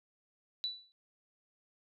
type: tone with exponential decay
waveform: sine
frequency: 3959 Hz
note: B7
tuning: 3 cents sharp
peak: -30 dBFS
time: 0.64-0.92 s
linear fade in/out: 0 ms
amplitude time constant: 59 ms
effects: none